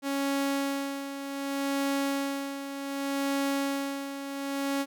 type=tone with tremolo; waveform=sawtooth; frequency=277.2 Hz; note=C#4; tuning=in tune; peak=-22 dBFS; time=0.02-4.86 s; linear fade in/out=50 ms; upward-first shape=sine; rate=0.66 Hz; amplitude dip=65%; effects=none